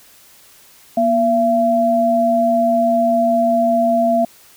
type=tone pair together; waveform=sine; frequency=238.7 / 676.3 Hz; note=A#3 / E5; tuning=+41 / +44 cents; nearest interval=octave + tritone; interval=1803 cents; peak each=-18 / -13 dBFS; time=0.97-4.25 s; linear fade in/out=5 ms; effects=white hiss -47 dBFS RMS until 4.56 s